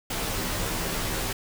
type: noise with comb filter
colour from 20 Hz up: pink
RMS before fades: -29 dBFS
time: 0.1-1.33 s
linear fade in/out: 5 ms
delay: 14 ms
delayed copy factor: -1
effects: none